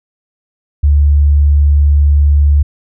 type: tone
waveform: sine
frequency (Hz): 72.5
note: D2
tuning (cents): -22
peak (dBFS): -5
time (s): 0.83-2.63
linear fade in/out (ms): 10
effects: none